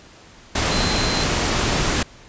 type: tone in noise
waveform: sine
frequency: 4100 Hz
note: C8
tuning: 36 cents flat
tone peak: -26 dBFS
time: 0.71-1.24 s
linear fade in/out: 5 ms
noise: pink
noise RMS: -20 dBFS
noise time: 0.55-2.03 s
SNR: -9 dB
effects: pink hiss -46 dBFS RMS until 2.28 s + resampled to 16000 Hz